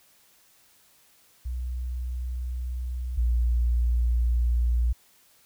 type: tone pair in turn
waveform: sine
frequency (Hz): 62 / 59.39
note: B1 / A#1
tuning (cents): +7 / +33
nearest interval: minor second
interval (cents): 74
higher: first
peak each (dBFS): -28 / -20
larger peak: second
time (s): 1.45-3.17 / 3.17-4.93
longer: second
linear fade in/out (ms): 10
effects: white hiss -60 dBFS RMS until 5.45 s